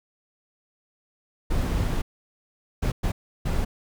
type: noise bursts at uneven times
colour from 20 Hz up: brown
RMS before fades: -24 dBFS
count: 4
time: 1.5-2.02 / 2.82-2.92 / 3.03-3.12 / 3.45-3.65 s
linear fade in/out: 10 ms
effects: none